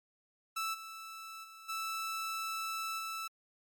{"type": "tone with level steps", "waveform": "sawtooth", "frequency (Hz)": 1318.5, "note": "E6", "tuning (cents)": 0, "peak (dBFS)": [-30, -41, -47, -32, -34], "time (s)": [0.56, 3.28], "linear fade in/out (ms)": 10, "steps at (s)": [0.73, 1.43, 1.68, 2.98], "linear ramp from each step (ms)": 20, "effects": ["MP3 96 kbps"]}